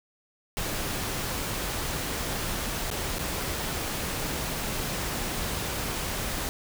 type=noise with dropouts; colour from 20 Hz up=pink; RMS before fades=-31 dBFS; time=0.57-6.49 s; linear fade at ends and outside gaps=0 ms; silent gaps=2.902-2.913 / 3.185-3.192 s; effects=none